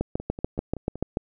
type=two click trains; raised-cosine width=2 ms; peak=-11 / -22 dBFS; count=9 / 5; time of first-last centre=0.01-1.171 / 0.2-0.956 s; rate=6.89 / 5.29 Hz; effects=none